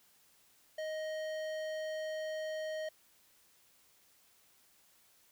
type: tone with low-pass filter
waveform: square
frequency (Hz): 625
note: D#5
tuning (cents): +8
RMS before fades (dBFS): -39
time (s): 0.78-2.89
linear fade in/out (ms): 5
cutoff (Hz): 5300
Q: 0.52
effects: white hiss -67 dBFS RMS until 5.31 s